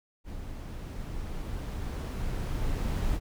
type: noise with level ramp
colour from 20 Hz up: brown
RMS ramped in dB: -40 to -28 dBFS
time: 0.24-3.2 s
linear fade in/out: 50 ms
effects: none